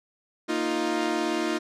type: chord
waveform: sawtooth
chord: Bb suspended fourth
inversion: none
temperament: equal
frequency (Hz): 233.1 / 311.1 / 349.2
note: Bb3 / Eb4 / F4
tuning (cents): 0 / 0 / 0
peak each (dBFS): -29 / -24 / -24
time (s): 0.48-1.59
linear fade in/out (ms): 20
effects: low-pass 7000 Hz 12 dB/octave